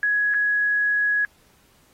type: tone with dropouts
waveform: sine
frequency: 1673 Hz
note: G#6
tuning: 12 cents sharp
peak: -18 dBFS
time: 0.03-1.25 s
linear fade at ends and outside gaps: 1 ms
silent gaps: 0.34-0.344 s
effects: pink hiss -59 dBFS RMS until 1.93 s + AAC 48 kbps